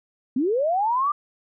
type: linear sweep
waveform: sine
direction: up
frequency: 234.9 to 1205 Hz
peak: -19 dBFS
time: 0.36-1.12 s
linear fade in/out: 5 ms
effects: none